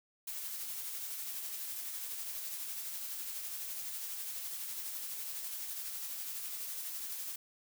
blue noise with tremolo, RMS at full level -40 dBFS, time 0.27-7.36 s, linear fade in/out 5 ms, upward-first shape sine, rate 12 Hz, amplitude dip 30%, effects none

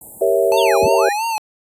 white band-stop noise, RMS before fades -36 dBFS, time 0.01-0.81 s, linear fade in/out 2 ms, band 900 to 7700 Hz, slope 96 dB/octave
sine chord, G diminished seventh, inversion none, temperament equal, 392 / 466.2 / 554.4 / 659.3 Hz, G4 / Bb4 / Db5 / Fb5, 0 / 0 / 0 / 0 cents, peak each -18 dBFS, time 0.21-1.09 s, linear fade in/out 5 ms
square tone with vibrato, 865 Hz, A5, 30 cents flat, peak -19 dBFS, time 0.52-1.38 s, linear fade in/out 0 ms, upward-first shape sine, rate 3 Hz, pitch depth 110 cents each way
sine linear two-way sweep, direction down then up, 3780 to 46.25 to 1964 Hz, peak -22 dBFS, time 0.57-1.13 s, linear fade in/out 10 ms, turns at 0.84 s
effects resampled to 32000 Hz

